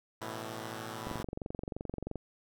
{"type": "chord", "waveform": "5% pulse", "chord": "A suspended second", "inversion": "none", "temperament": "equal", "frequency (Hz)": [110, 123.47, 164.81], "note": ["A2", "B2", "E3"], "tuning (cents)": [0, 0, 0], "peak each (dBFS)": [-30, -33, -36], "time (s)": [0.21, 1.23], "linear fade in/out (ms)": 5}
{"type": "click train", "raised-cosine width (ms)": 2, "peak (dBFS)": -24, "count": 26, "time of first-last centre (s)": [1.07, 2.157], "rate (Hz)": 23}
{"effects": []}